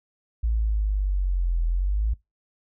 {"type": "linear two-way sweep", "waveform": "sine", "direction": "down then up", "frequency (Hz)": [56.7, 41.2, 56.7], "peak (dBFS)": -20, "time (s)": [0.43, 2.14], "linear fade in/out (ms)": 10, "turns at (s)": 1.66, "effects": ["noise-tail reverb RT60 0.2 s tail -22 dB re dry"]}